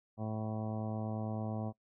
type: harmonic tone with a mistuned harmonic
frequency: 109 Hz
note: A2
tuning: 16 cents flat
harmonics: 1 / 2 / 3 / 4 / 5 / 6 / 7 / 8 / 9 / 10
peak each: -38 / -39 / -48 / -50 / -47 / -46 / -47 / -60 / -54 / -58 dBFS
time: 0.17-1.73 s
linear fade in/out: 50 ms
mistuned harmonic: 10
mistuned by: +31 cents
effects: noise-tail reverb RT60 0.1 s tail -23 dB re dry